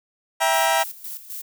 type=chord; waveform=sawtooth; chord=E diminished; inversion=none; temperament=just; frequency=659.3 / 791.1 / 949.3 Hz; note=E5 / G5 / Bb5; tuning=0 / +16 / +31 cents; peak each=-18 dBFS; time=0.4-0.84 s; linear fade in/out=20 ms
type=noise with tremolo; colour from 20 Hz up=violet; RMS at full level=-33 dBFS; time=0.53-1.42 s; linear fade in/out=10 ms; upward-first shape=square; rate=3.9 Hz; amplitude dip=70%
effects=none